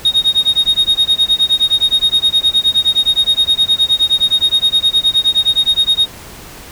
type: tone with tremolo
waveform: sine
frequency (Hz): 3729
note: A#7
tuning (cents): 0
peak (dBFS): -4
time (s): 0.05-6.07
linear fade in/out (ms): 2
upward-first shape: sine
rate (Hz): 9.6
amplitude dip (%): 100
effects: tanh soft clip ceiling -6 dBFS + pink hiss -34 dBFS RMS until 6.71 s